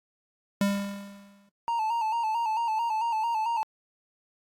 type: tone with exponential decay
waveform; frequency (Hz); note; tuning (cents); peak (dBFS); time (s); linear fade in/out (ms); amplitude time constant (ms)
square; 200; G3; +35; -21; 0.61-1.49; 2; 190
type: tone with vibrato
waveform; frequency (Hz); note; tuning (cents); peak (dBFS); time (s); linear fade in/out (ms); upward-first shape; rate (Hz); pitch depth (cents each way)
triangle; 902; A5; +43; -23; 1.68-3.63; 0; square; 4.5; 57
effects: AAC 48 kbps